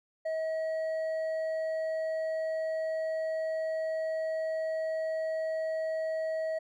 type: tone with hard clipping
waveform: sine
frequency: 639 Hz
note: D#5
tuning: 46 cents sharp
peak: -31 dBFS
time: 0.25-6.59 s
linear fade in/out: 10 ms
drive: 4 dB
effects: none